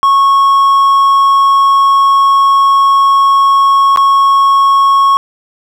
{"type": "tone with dropouts", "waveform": "triangle", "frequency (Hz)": 1100, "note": "C#6", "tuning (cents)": -14, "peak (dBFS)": -3, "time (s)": [0.03, 5.17], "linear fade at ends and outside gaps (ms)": 0, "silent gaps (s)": [3.961, 3.973], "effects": []}